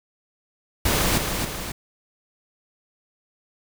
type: noise with echo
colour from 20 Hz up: pink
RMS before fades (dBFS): -21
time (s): 0.85-1.18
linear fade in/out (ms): 5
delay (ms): 270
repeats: 2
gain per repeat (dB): -5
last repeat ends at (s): 1.72
effects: none